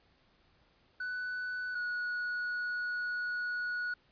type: tone pair in turn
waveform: triangle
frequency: 1491 / 1460.3 Hz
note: F#6 / F#6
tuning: +13 / -23 cents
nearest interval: unison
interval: 36 cents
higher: first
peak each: -33 / -31 dBFS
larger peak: second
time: 1-1.75 / 1.75-3.94 s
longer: second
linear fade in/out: 5 ms
effects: pink hiss -68 dBFS RMS until 4.11 s + resampled to 11025 Hz